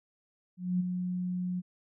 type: tone with ADSR envelope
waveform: sine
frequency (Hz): 180.6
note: F#3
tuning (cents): -42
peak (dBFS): -24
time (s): 0.57-1.62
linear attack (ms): 230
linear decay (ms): 16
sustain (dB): -6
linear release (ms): 33
effects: none